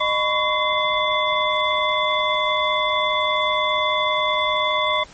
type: tone cluster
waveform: sine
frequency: 613 / 1003 / 1113 / 2069 / 3463 Hz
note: D#5 / B5 / C#6 / C7 / A7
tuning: -26 / +26 / +7 / -20 / -28 cents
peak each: -24 dBFS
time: 0-5.04 s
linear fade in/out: 10 ms
effects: pink hiss -45 dBFS RMS until 5.13 s + MP3 32 kbps